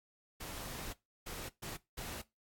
pink noise bursts at uneven times, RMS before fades -44 dBFS, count 4, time 0.4-0.93 / 1.26-1.49 / 1.62-1.77 / 1.97-2.22 s, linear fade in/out 10 ms, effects noise-tail reverb RT60 0.2 s tail -19 dB re dry + AAC 64 kbps

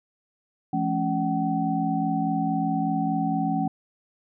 sine tone cluster, 169.2 / 214 / 277.6 / 758 Hz, E3 / A3 / C#4 / F#5, +45 / -48 / +3 / +42 cents, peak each -28 / -29 / -27 / -27 dBFS, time 0.73-3.68 s, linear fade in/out 5 ms, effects none

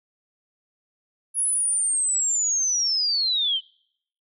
sine linear sweep, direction down, 10548 to 2996 Hz, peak -20 dBFS, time 1.34-3.61 s, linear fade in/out 50 ms, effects noise-tail reverb RT60 0.7 s tail -26 dB re dry

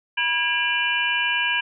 sine tone cluster, 969 / 1636 / 2389 / 2709 / 2961 Hz, B5 / G#6 / D7 / E7 / F#7, -33 / -26 / +29 / +47 / +1 cents, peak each -29 / -24 / -25 / -29 / -26 dBFS, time 0.17-1.61 s, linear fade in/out 10 ms, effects none

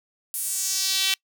sawtooth tone with high-pass filter sweep, 384.2 Hz, G4, 35 cents flat, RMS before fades -25 dBFS, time 0.34-1.14 s, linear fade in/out 0 ms, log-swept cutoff 11000 to 3000 Hz, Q 2.1, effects noise-tail reverb RT60 0.1 s tail -26 dB re dry

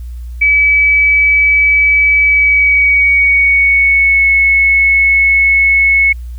sine tone with pitch glide, 2290 to 2197 Hz, D7 to C#7, -44 to -16 cents, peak -6 dBFS, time 0.41-6.13 s, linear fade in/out 10 ms, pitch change -72 cents, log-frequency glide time 2.25-4.29 s, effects added 60 Hz sine -22 dBFS peak until 6.38 s + white hiss -51 dBFS RMS until 6.38 s

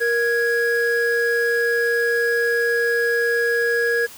triangle tone pair together, 470.2 / 1661.2 Hz, A#4 / G#6, +15 / 0 cents, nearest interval octave + minor seventh, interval 2185 cents, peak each -18 dBFS, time 0-4.07 s, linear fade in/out 20 ms, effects white hiss -41 dBFS RMS until 4.17 s

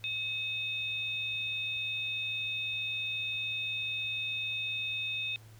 sine tone pair together, 2566 / 3634 Hz, E7 / A#7, -47 / -45 cents, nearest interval tritone, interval 602 cents, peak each -34 / -36 dBFS, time 0.04-5.36 s, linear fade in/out 0 ms, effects added 109 Hz sine -51 dBFS peak until 5.59 s + pink hiss -60 dBFS RMS until 5.59 s

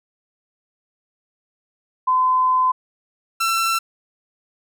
sine / sawtooth tone pair in turn, 1022 / 1344.3 Hz, C6 / E6, -41 / +34 cents, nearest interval perfect fourth, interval 475 cents, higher second, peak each -14 dBFS, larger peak neither, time 2.07-2.72 / 3.4-3.79 s, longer first, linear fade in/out 10 ms, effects none

